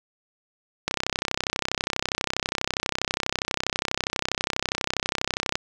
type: click train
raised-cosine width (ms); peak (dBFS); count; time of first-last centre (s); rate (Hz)
0.2; -6; 152; 0.88-5.555; 32.3
effects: none